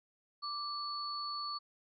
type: tone pair together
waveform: sine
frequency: 1174.7 / 4435 Hz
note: D6 / C#8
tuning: 0 / 0 cents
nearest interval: octave + major seventh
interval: 2300 cents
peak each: -39 / -40 dBFS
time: 0.42-1.59 s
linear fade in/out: 20 ms
effects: none